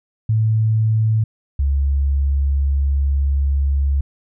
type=tone pair in turn; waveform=sine; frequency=110 / 69.48 Hz; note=A2 / C#2; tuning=0 / +5 cents; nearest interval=minor sixth; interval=795 cents; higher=first; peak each=-13 / -14 dBFS; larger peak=first; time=0.29-1.24 / 1.59-4.01 s; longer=second; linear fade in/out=5 ms; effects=none